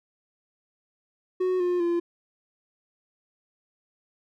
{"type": "tone with pitch steps", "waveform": "triangle", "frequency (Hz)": [368.5, 355.9, 343.8], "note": ["F#4", "F4", "F4"], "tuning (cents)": [-7, 33, -27], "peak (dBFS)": -20, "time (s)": [1.4, 2], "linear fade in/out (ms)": 10, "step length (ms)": 200, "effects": []}